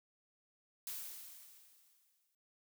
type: noise with exponential decay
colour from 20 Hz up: blue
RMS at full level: -42 dBFS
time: 0.87-2.35 s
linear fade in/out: 2 ms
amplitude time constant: 320 ms
effects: none

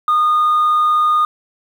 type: tone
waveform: sine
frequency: 1226 Hz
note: D#6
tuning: 26 cents flat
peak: -9 dBFS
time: 0.08-1.25 s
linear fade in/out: 2 ms
effects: tanh soft clip ceiling -9 dBFS + 7-bit

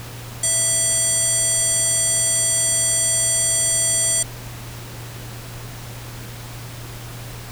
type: tone with band-pass filter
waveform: square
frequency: 659.3 Hz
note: E5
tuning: in tune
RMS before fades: -19 dBFS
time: 0.43-4.23 s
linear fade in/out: 5 ms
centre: 8200 Hz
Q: 7
effects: added 118 Hz sine -34 dBFS peak until 7.51 s + pink hiss -37 dBFS RMS until 7.51 s

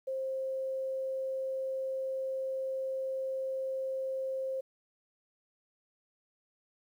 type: tone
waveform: sine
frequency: 529 Hz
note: C5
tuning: 19 cents sharp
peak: -32 dBFS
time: 0.07-4.61 s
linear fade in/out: 10 ms
effects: 11-bit

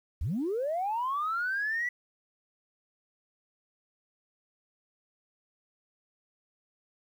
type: linear sweep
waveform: sine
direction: up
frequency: 55 to 1975.5 Hz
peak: -27 dBFS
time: 0.21-1.89 s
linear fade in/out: 5 ms
effects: tanh soft clip ceiling -24 dBFS + 10-bit

